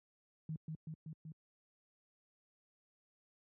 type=tone with echo; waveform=sine; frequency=157.5 Hz; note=D#3; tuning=21 cents sharp; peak=-38 dBFS; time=0.49-0.56 s; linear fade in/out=2 ms; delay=190 ms; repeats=4; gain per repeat=-2 dB; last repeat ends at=1.32 s; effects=high-pass 80 Hz 12 dB/octave